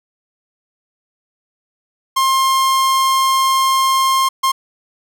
45% pulse tone bursts at uneven times, 1062 Hz, C6, 25 cents sharp, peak -12 dBFS, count 2, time 2.16-4.29 / 4.43-4.52 s, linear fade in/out 10 ms, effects none

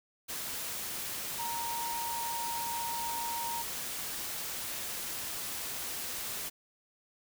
sine tone in noise, 932.3 Hz, A#5, in tune, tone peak -35 dBFS, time 1.38-3.63 s, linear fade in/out 20 ms, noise white, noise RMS -38 dBFS, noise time 0.28-6.5 s, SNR 0 dB, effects none

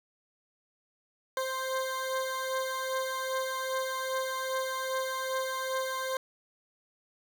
20% pulse beating tone pair, 523.3 / 525.8 Hz, C5 / C5, 0 / +8 cents, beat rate 2.5 Hz, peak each -27 / -32 dBFS, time 1.37-6.17 s, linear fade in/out 2 ms, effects none

